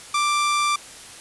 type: tone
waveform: sawtooth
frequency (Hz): 1178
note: D6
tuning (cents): +5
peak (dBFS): -15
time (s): 0.14-0.76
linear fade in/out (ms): 5
effects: white hiss -41 dBFS RMS until 1.2 s + resampled to 24000 Hz